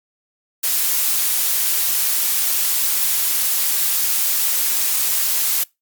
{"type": "noise", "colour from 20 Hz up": "blue", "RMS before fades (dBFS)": -18, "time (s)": [0.63, 5.64], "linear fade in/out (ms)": 10, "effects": ["noise-tail reverb RT60 0.2 s tail -24 dB re dry", "Opus 48 kbps"]}